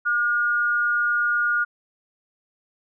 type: tone pair together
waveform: sine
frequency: 1205.8 / 1434 Hz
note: D6 / F6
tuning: +45 / +45 cents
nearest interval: minor third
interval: 300 cents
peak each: -29 / -19 dBFS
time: 0.05-1.65 s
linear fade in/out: 20 ms
effects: none